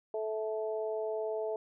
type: harmonic tone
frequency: 217.8 Hz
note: A3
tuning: 17 cents flat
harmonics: 2 / 3 / 4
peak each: -34 / -36 / -45 dBFS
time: 0.14-1.56 s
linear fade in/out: 2 ms
effects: none